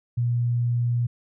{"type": "tone", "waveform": "sine", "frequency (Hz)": 120, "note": "B2", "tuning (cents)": -49, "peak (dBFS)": -20, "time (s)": [0.17, 1.07], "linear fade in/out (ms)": 10, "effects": []}